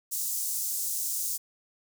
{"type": "high-pass noise", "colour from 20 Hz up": "pink", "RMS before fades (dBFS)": -31, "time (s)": [0.11, 1.38], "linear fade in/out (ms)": 20, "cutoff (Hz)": 6500, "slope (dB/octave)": 24, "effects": []}